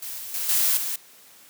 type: noise with level steps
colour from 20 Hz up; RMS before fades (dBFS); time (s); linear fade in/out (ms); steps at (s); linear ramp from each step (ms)
blue; -34 / -36 / -28 / -21 / -28; 0.02-0.96; 5; 0.18 / 0.34 / 0.49 / 0.77; 2
effects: white hiss -51 dBFS RMS until 1.49 s + high-pass 150 Hz 12 dB/octave